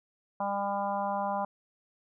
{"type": "harmonic tone", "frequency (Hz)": 200, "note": "G3", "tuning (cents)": 35, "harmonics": [1, 3, 4, 5, 6, 7], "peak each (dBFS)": [-38, -35, -32, -34, -42, -46], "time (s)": [0.4, 1.45], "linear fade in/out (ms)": 5, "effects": []}